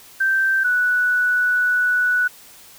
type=tone pair in turn; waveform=sine; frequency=1561 / 1478.9 Hz; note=G6 / F#6; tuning=-8 / -1 cents; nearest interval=minor second; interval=93 cents; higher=first; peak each=-15 dBFS; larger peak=neither; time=0.2-0.64 / 0.64-2.28 s; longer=second; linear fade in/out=10 ms; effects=white hiss -45 dBFS RMS until 2.78 s